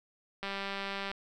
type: click train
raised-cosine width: 0.3 ms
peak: -21 dBFS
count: 136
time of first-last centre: 0.43-1.115 s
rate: 197 Hz
effects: none